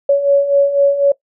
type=beating tone pair; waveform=sine; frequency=559 / 563 Hz; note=C#5 / C#5; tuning=+14 / +27 cents; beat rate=4 Hz; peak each=-16 / -10 dBFS; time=0.09-1.12 s; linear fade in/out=5 ms; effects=noise-tail reverb RT60 0.1 s tail -19 dB re dry